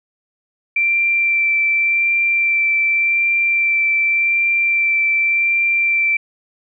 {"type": "tone with vibrato", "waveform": "sine", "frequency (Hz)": 2349, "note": "D7", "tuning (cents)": 0, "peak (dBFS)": -13, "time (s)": [0.76, 6.17], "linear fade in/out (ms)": 5, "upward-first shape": "sine", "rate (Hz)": 0.87, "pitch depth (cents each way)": 11, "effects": []}